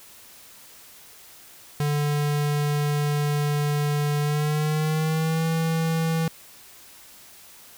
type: tone with pitch glide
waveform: square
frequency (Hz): 146.83 to 162.92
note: D3 to E3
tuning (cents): 0 to -20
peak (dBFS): -22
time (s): 1.8-6.28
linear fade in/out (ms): 2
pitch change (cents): +180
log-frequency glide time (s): 4.2-5.46
effects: white hiss -48 dBFS RMS until 7.77 s